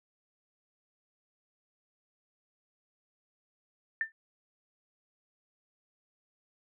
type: tone with exponential decay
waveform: sine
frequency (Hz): 1786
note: A6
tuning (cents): +25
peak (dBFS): -24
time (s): 4.01-4.12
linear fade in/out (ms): 1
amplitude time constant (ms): 22
effects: none